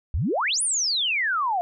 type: exponential two-way sweep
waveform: sine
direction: up then down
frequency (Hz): 60.2 to 10040 to 680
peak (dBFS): -21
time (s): 0.14-1.61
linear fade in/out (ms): 0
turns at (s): 0.62
effects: none